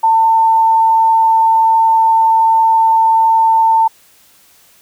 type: tone with frequency modulation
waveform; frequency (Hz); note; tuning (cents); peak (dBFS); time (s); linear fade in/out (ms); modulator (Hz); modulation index
sine; 897; A5; +33; -7; 0.03-3.88; 10; 21.3; 0.23
effects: white hiss -48 dBFS RMS until 4.81 s